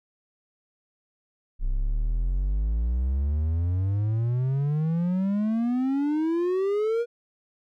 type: exponential sweep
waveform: triangle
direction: up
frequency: 30.87 to 480.4 Hz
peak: -20 dBFS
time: 1.59-7.06 s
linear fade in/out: 50 ms
effects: none